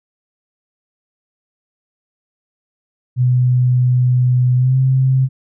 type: tone with pitch glide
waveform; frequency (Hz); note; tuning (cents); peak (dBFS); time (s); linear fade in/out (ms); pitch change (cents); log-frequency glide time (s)
sine; 125.3 to 131.53; B2 to C3; +25 to +9; -10; 3.16-5.29; 50; +84; 4.56-4.77
effects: none